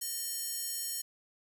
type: tone with high-pass filter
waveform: square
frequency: 613 Hz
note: D#5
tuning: 26 cents flat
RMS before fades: -37 dBFS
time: 0.01-1.02 s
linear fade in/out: 10 ms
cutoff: 7800 Hz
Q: 0.99
effects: none